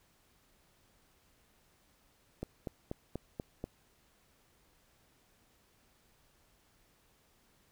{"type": "click train", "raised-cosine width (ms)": 2, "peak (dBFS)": -24, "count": 6, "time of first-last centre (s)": [2.43, 3.641], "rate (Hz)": 4.13, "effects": ["pink hiss -69 dBFS RMS until 7.71 s"]}